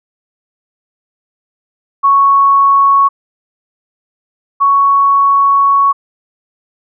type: tone pair in turn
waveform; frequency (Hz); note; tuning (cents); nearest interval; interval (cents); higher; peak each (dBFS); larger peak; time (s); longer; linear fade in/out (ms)
sine; 1108.7 / 1113.2; C#6 / C#6; 0 / +7; unison; 7; second; -5 / -6; first; 2.03-3.09 / 4.6-5.93; second; 20
effects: none